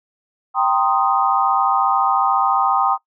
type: chord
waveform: sine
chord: C minor seventh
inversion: second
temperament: equal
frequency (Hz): 784 / 932.3 / 1046.5 / 1244.5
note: G5 / Bb5 / C6 / Eb6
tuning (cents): 0 / 0 / 0 / 0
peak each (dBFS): -18 / -22 / -21 / -19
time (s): 0.54-2.98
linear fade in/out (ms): 50
effects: noise-tail reverb RT60 0.1 s tail -19 dB re dry